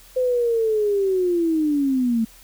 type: linear sweep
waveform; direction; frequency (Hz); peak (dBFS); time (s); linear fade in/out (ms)
sine; down; 514 to 220; -17; 0.16-2.25; 10
effects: added 40 Hz sine -50 dBFS peak until 2.43 s + white hiss -49 dBFS RMS until 2.43 s